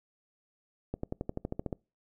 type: accelerating click train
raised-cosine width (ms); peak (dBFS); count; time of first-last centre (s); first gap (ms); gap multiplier
2; -20; 11; 0.94-1.728; 94; 0.96
effects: noise-tail reverb RT60 0.3 s tail -26 dB re dry